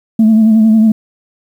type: tone with vibrato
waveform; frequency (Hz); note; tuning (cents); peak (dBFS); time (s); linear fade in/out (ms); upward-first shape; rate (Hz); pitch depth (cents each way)
sine; 220; A3; 0; -3; 0.19-0.92; 5; sine; 11; 40
effects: tanh soft clip ceiling -2 dBFS + 7-bit